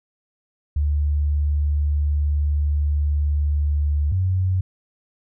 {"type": "tone pair in turn", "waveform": "sine", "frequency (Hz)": [73.42, 92.71], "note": ["D2", "F#2"], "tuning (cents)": [0, 4], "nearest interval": "major third", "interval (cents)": 404, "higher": "second", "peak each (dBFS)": -17, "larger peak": "neither", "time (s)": [[0.76, 4.12], [4.12, 4.61]], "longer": "first", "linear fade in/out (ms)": 5, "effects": []}